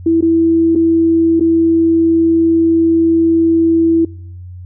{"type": "tone with dropouts", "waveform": "sine", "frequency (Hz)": 329.6, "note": "E4", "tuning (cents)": 0, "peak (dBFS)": -8, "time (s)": [0.06, 4.05], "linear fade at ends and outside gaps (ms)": 5, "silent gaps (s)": [[0.209, 0.224], [0.752, 0.757], [1.397, 1.407]], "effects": ["noise-tail reverb RT60 0.7 s tail -25 dB re dry", "added 90 Hz sine -28 dBFS peak until 4.65 s"]}